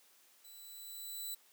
5% pulse tone with level ramp, 3978 Hz, B7, 12 cents sharp, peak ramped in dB -46 to -31 dBFS, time 0.44-1.35 s, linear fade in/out 10 ms, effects white hiss -66 dBFS RMS until 1.52 s + high-pass 300 Hz 12 dB/octave

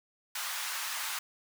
pink high-pass noise, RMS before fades -36 dBFS, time 0.35-1.19 s, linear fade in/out 5 ms, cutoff 990 Hz, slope 24 dB/octave, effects none

